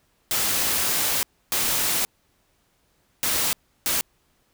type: noise bursts at uneven times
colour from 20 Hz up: white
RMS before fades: -23 dBFS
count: 4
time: 0.31-1.23 / 1.52-2.05 / 3.23-3.53 / 3.86-4.01 s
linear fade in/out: 0 ms
effects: pink hiss -66 dBFS RMS until 4.53 s